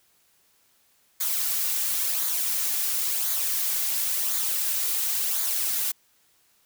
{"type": "noise with flanger", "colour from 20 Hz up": "blue", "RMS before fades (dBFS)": -26, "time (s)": [1.2, 5.92], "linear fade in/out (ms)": 10, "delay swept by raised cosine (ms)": [0.36, 3.16], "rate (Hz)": 0.95, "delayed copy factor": -0.5, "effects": ["white hiss -64 dBFS RMS until 6.65 s"]}